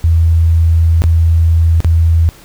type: tone with dropouts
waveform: sine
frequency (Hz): 82.41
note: E2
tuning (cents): 0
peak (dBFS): -6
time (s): 0.04-2.29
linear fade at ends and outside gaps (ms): 0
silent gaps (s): 1.02-1.039 / 1.804-1.846
effects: pink hiss -40 dBFS RMS until 2.44 s